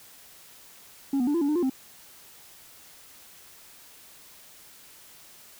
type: tone with pitch steps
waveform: sine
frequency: 275.4 / 245.6 / 292 / 339.4 / 284.5 / 301.4 / 351.1 / 262.6 Hz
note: C#4 / B3 / D4 / F4 / C#4 / D4 / F4 / C4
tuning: -11 / -9 / -10 / -49 / +45 / +45 / +9 / +6 cents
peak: -19 dBFS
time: 1.13-1.698 s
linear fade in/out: 5 ms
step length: 71 ms
effects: tanh soft clip ceiling -21 dBFS + white hiss -51 dBFS RMS until 5.59 s